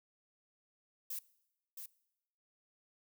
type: noise with echo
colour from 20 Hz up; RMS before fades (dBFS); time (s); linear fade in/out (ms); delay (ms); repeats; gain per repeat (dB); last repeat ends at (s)
violet; -41; 1.1-1.19; 5; 670; 1; -6; 1.86
effects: noise-tail reverb RT60 0.9 s tail -22 dB re dry